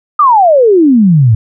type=exponential sweep; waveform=sine; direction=down; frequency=1248 to 103.83 Hz; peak=-3 dBFS; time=0.19-1.35 s; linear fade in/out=5 ms; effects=none